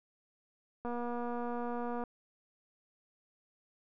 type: click train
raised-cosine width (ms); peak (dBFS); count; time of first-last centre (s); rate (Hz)
1; -26; 286; 0.85-2.038; 240
effects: none